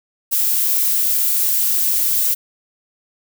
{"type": "noise", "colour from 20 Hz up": "violet", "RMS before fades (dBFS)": -17, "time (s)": [0.31, 2.35], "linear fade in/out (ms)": 20, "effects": []}